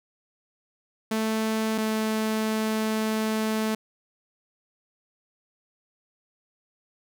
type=tone pair in turn; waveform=sawtooth; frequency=220 / 218.4 Hz; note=A3 / A3; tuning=0 / -13 cents; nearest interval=unison; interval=13 cents; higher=first; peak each=-20 dBFS; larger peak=neither; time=1.11-1.78 / 1.78-3.75 s; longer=second; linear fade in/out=5 ms; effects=none